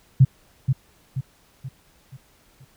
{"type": "tone with echo", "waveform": "sine", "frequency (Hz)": 132.3, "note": "C3", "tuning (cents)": 20, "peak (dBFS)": -8, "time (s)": [0.2, 0.25], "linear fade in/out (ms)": 10, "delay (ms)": 480, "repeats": 5, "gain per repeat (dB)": -7, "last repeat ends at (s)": 2.65, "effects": ["pink hiss -58 dBFS RMS until 2.76 s"]}